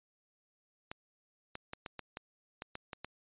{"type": "clicks", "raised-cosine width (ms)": 0.3, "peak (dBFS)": -25, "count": 10, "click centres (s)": [0.915, 1.554, 1.734, 1.862, 1.993, 2.171, 2.621, 2.754, 2.932, 3.046], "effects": ["resampled to 8000 Hz"]}